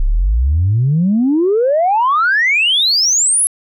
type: exponential sweep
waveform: sine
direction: up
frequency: 31.07 to 11175 Hz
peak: -9 dBFS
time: 0-3.47 s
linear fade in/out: 0 ms
effects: tanh soft clip ceiling -6 dBFS